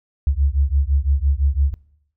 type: beating tone pair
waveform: sine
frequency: 67.1 / 73 Hz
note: C2 / D2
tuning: +44 / -10 cents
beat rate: 5.9 Hz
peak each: -18 dBFS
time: 0.27-1.74 s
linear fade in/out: 0 ms
effects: noise-tail reverb RT60 0.7 s tail -21 dB re dry